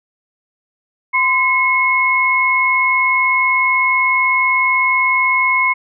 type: tone pair together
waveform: sine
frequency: 1028 / 2178 Hz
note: C6 / C#7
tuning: -31 / -31 cents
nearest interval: octave + minor second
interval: 1300 cents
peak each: -16 / -13 dBFS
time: 1.13-5.74 s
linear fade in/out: 20 ms
effects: none